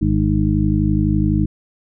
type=harmonic tone with a mistuned harmonic; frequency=51.91 Hz; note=G#1; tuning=in tune; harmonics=1 / 2 / 3 / 4 / 6; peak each=-20 / -20 / -20 / -20 / -20 dBFS; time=0.01-1.46 s; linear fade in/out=10 ms; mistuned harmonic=6; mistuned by=-21 cents; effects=none